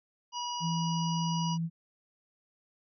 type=harmonic tone; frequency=968 Hz; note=B5; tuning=35 cents flat; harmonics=1 / 3 / 5 / 6; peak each=-35 / -40 / -42 / -43 dBFS; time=0.32-1.58 s; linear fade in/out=50 ms
type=tone; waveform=sine; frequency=165.6 Hz; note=E3; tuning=8 cents sharp; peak=-29 dBFS; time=0.6-1.7 s; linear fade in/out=50 ms
effects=none